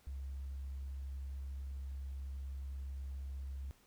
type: tone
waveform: sine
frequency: 67.8 Hz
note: C#2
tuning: 38 cents flat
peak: -39 dBFS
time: 0.07-3.71 s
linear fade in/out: 0 ms
effects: tanh soft clip ceiling -37 dBFS + pink hiss -68 dBFS RMS until 3.86 s